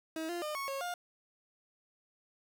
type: tone with pitch steps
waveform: 30% pulse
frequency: 319.9 / 347.3 / 606 / 1104 / 547 / 708 Hz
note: D#4 / F4 / D#5 / C#6 / C#5 / F5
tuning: +48 / -10 / -46 / -7 / -23 / +23 cents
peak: -33 dBFS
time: 0.16-0.94 s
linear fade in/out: 2 ms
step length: 130 ms
effects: none